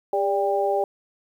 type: tone cluster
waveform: sine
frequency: 402.1 / 584 / 796 Hz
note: G4 / D5 / G5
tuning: +44 / -10 / +26 cents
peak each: -24 dBFS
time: 0.13-0.84 s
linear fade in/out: 2 ms
effects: 9-bit